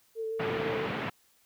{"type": "tone with vibrato", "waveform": "sine", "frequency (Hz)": 445.4, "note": "A4", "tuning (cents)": 21, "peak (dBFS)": -31, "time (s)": [0.15, 0.89], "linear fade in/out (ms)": 50, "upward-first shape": "square", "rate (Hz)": 6, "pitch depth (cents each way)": 13}
{"type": "band-pass noise", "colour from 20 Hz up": "pink", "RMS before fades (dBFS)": -34, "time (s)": [0.39, 1.1], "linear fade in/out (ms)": 10, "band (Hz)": [120, 2900], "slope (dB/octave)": 24}
{"effects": ["white hiss -66 dBFS RMS until 1.45 s"]}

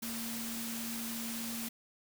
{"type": "tone in noise", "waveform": "sine", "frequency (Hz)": 229.9, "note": "A#3", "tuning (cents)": -24, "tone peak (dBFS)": -40, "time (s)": [0.02, 1.69], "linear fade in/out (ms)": 10, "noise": "white", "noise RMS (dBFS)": -41, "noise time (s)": [0.02, 1.69], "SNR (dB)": -2, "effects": []}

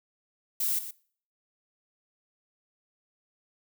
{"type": "noise with echo", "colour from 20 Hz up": "violet", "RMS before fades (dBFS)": -28, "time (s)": [0.6, 0.79], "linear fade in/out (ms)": 5, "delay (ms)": 120, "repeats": 1, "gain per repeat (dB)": -11, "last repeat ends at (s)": 0.91, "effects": ["noise-tail reverb RT60 0.5 s tail -21 dB re dry"]}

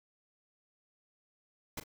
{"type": "noise with echo", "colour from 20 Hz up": "pink", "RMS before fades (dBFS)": -39, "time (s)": [1.77, 1.8], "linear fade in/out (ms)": 5, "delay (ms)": 38, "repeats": 1, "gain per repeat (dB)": -13, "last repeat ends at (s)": 1.838, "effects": []}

